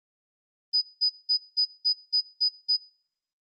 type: tone bursts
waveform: sine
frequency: 4978 Hz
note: D#8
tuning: in tune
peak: -19 dBFS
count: 8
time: 0.73-2.772 s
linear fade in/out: 20 ms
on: 89 ms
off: 190 ms
effects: noise-tail reverb RT60 0.7 s tail -25 dB re dry + Opus 32 kbps